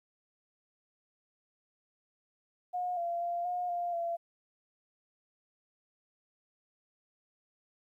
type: tone with pitch steps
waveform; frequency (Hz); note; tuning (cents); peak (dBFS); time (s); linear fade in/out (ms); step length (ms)
sine; 720 / 687 / 693 / 716 / 699 / 681; F#5 / F5 / F5 / F5 / F5 / F5; -47 / -29 / -14 / +43 / +1 / -44; -31; 2.73-4.17; 20; 240
effects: 12-bit